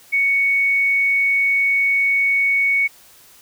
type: tone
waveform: sine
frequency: 2225 Hz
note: C#7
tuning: 6 cents sharp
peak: -14 dBFS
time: 0.12-2.88 s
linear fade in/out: 20 ms
effects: white hiss -48 dBFS RMS until 3.41 s